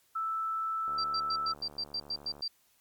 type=tone; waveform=sine; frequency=1318.5 Hz; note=E6; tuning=in tune; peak=-30 dBFS; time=0.15-1.54 s; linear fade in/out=10 ms
type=click train; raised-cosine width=1 ms; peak=-36 dBFS; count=113; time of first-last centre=0.88-2.408 s; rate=73.3 Hz
type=tone bursts; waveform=sine; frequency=4700 Hz; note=D8; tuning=1 cent sharp; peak=-31 dBFS; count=10; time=0.98-2.48 s; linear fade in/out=5 ms; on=60 ms; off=100 ms
effects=white hiss -68 dBFS RMS until 2.8 s + MP3 96 kbps